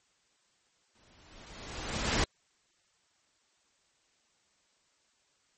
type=noise with exponential growth; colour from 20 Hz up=pink; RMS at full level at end=-26 dBFS; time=0.95-2.24 s; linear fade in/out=2 ms; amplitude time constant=280 ms; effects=white hiss -71 dBFS RMS until 5.57 s + MP3 32 kbps